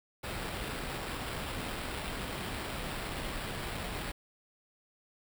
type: noise with sample-and-hold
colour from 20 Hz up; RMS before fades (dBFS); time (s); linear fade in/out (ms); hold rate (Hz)
pink; -38; 0.23-4.12; 10; 6300
effects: none